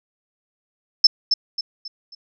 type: tone with echo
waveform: sine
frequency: 5274 Hz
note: E8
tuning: in tune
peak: -6 dBFS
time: 1.04-1.07 s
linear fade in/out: 5 ms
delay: 270 ms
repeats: 4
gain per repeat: -8 dB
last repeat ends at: 2.15 s
effects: none